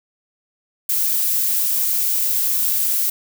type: noise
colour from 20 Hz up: violet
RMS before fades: -19 dBFS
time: 0.89-3.1 s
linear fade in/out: 5 ms
effects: none